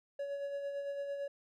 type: tone with tremolo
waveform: triangle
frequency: 563 Hz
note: C#5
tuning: 27 cents sharp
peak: -33 dBFS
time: 0.19-1.28 s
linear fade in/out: 5 ms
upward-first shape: sine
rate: 8.9 Hz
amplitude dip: 40%
effects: none